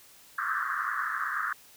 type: band-pass noise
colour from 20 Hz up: pink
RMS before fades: -31 dBFS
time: 0.38-1.53 s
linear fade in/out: 5 ms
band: 1100 to 1800 Hz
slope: 96 dB/octave
effects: white hiss -55 dBFS RMS until 1.76 s